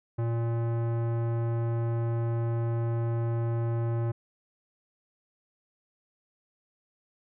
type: tone with tanh clipping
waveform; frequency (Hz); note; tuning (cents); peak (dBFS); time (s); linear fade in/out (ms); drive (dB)
sine; 116.2; A#2; -5; -28; 0.18-4.12; 10; 18
effects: none